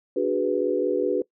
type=chord; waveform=sine; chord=G# half-diminished seventh; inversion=second; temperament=equal; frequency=293.7 / 370 / 415.3 / 493.9 Hz; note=D4 / F#4 / G#4 / B4; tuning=0 / 0 / 0 / 0 cents; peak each=-28 / -25 / -27 / -25 dBFS; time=0.16-1.22 s; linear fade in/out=5 ms; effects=noise-tail reverb RT60 0.1 s tail -21 dB re dry